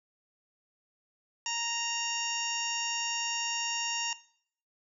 harmonic tone with a mistuned harmonic, 930 Hz, A#5, 4 cents flat, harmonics 1 / 2 / 3 / 4 / 5 / 6 / 7 / 8, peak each -38 / -42 / -35 / -46 / -47 / -37 / -42 / -39 dBFS, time 1.46-4.13 s, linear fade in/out 2 ms, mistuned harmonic 8, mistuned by -75 cents, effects noise-tail reverb RT60 0.6 s tail -18 dB re dry

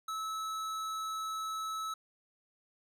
sine tone with hard clipping, 1300 Hz, E6, 24 cents flat, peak -37 dBFS, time 0.08-1.94 s, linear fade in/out 5 ms, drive 15 dB, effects none

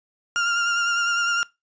35% pulse tone with vibrato, 1396.9 Hz, F6, in tune, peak -18 dBFS, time 0.36-1.43 s, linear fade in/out 0 ms, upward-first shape sine, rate 9.9 Hz, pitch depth 23 cents each way, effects noise-tail reverb RT60 0.2 s tail -20 dB re dry + resampled to 16000 Hz

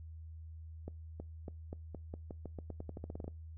accelerating click train, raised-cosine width 2 ms, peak -30 dBFS, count 19, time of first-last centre 0.88-3.28 s, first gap 320 ms, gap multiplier 0.88, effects noise-tail reverb RT60 0.3 s tail -24 dB re dry + added 80 Hz sine -46 dBFS peak until 3.57 s

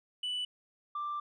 sine tone pair in turn, 2973 / 1179.8 Hz, F#7 / D6, +8 / +8 cents, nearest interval octave + major third, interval 1600 cents, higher first, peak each -30 / -32 dBFS, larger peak first, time 0.23-0.45 / 0.95-1.2 s, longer second, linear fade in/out 5 ms, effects tanh soft clip ceiling -31 dBFS

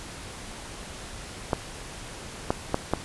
clicks, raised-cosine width 1 ms, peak -8 dBFS, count 4, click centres 1.532 / 2.505 / 2.744 / 2.936 s, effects pink hiss -40 dBFS RMS until 3.04 s + resampled to 24000 Hz

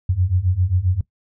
sine beating tone pair, 87.31 / 94.81 Hz, F2 / F#2, 0 / +43 cents, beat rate 7.5 Hz, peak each -20 / -18 dBFS, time 0.09-1.01 s, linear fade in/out 5 ms, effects noise-tail reverb RT60 0.1 s tail -19 dB re dry

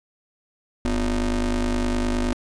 35% pulse ring-modulated tone, 108.6 Hz, A2, 22 cents flat, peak -16 dBFS, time 0.85-2.33 s, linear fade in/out 0 ms, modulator 138 Hz, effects resampled to 22050 Hz

